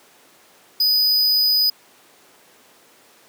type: tone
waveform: square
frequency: 4978 Hz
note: D#8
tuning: in tune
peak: -15 dBFS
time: 0.8-1.7 s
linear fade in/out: 5 ms
effects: pink hiss -51 dBFS RMS until 3.28 s + high-pass 300 Hz 12 dB/octave